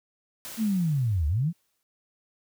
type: noise with exponential decay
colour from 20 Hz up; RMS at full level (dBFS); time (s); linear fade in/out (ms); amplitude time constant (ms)
white; -38; 0.45-1.83; 0; 300
type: linear two-way sweep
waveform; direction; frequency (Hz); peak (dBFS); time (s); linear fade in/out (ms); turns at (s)
sine; down then up; 230.9 to 69.4 to 181; -22; 0.57-1.53; 50; 1.27
effects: none

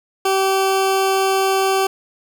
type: tone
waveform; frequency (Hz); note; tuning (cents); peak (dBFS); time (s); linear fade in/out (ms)
20% pulse; 385.4; G4; -29; -10; 0.25-1.87; 5
effects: none

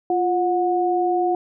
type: tone pair together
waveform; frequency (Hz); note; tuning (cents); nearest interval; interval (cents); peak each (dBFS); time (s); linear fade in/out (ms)
sine; 349.2 / 728.9; F4 / F#5; 0 / -26; octave + minor second; 1274; -20; 0.1-1.35; 2
effects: none

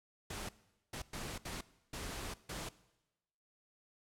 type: noise bursts at uneven times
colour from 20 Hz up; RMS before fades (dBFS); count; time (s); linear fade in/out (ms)
pink; -43; 6; 0.3-0.49 / 0.93-1.02 / 1.13-1.38 / 1.45-1.61 / 1.93-2.34 / 2.49-2.69; 5
effects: noise-tail reverb RT60 1.0 s tail -19 dB re dry + low-pass 11000 Hz 12 dB/octave

